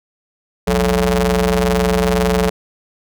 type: ring-modulated tone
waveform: sawtooth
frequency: 127.6 Hz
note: C3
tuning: 43 cents flat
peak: -6 dBFS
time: 0.67-2.5 s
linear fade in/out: 10 ms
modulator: 308 Hz
effects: none